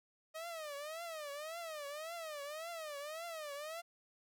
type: tone with vibrato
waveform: sawtooth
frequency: 622.3 Hz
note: D#5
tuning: in tune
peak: -39 dBFS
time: 0.34-3.82 s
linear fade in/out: 20 ms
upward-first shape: triangle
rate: 1.8 Hz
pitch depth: 190 cents each way
effects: none